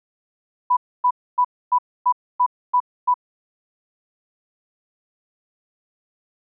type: tone bursts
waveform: sine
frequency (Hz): 990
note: B5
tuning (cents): +4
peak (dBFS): -13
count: 8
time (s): 0.7-3.142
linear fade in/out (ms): 10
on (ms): 69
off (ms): 270
effects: none